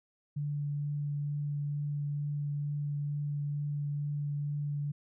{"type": "tone with vibrato", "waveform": "sine", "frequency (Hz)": 145.5, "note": "D3", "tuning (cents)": -16, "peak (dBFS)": -31, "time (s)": [0.36, 4.92], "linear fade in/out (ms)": 10, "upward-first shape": "triangle", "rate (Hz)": 2.2, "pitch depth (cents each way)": 10, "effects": []}